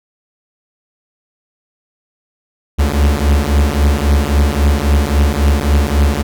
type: beating tone pair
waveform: 45% pulse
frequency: 70.1 / 73.8 Hz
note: C#2 / D2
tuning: +20 / +9 cents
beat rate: 3.7 Hz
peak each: -13 dBFS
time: 2.78-6.23 s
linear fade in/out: 20 ms
effects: none

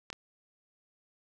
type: clicks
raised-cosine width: 0.2 ms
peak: -22 dBFS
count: 2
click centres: 0.102 / 0.129 s
effects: none

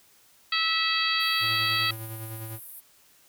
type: harmonic tone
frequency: 652 Hz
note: E5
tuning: 19 cents flat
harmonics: 2 / 3 / 4 / 5 / 6 / 7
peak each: -30 / -30 / -30 / -30 / -30 / -30 dBFS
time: 0.52-1.91 s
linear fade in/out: 5 ms
type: band-pass noise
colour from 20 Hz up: white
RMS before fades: -44 dBFS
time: 1.19-2.81 s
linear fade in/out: 20 ms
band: 9800 to 16000 Hz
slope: 48 dB/octave
type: tone with tremolo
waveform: square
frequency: 111.1 Hz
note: A2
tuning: 17 cents sharp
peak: -35 dBFS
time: 1.4-2.6 s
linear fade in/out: 50 ms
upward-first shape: sine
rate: 9.9 Hz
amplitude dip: 40%
effects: white hiss -59 dBFS RMS until 3.28 s

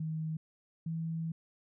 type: tone pair in turn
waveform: sine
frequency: 158.2 / 163.21 Hz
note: D#3 / E3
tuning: +29 / -17 cents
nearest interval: minor second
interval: 54 cents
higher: second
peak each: -33 / -33 dBFS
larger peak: neither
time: 0-0.37 / 0.86-1.32 s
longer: second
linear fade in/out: 5 ms
effects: none

